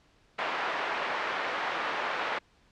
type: band-pass noise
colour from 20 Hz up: pink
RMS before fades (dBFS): -32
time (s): 0.38-2.39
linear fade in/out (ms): 10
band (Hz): 750 to 2100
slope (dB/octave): 12
effects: pink hiss -64 dBFS RMS until 2.71 s + low-pass 5000 Hz 12 dB/octave